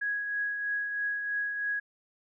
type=tone with tremolo; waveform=sine; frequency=1661.2 Hz; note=G#6; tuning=in tune; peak=-27 dBFS; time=0.01-1.8 s; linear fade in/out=10 ms; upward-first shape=triangle; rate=3.1 Hz; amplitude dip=45%; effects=none